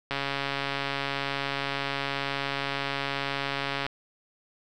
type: click train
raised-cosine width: 0.3 ms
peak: -13 dBFS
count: 523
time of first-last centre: 0.11-3.865 s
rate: 139 Hz
effects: none